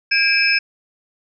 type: tone cluster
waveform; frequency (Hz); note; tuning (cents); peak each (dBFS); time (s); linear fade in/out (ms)
sine; 1619 / 2349 / 2575 / 5200; G#6 / D7 / E7 / E8; -45 / 0 / -41 / -24; -19; 0.11-0.59; 10
effects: none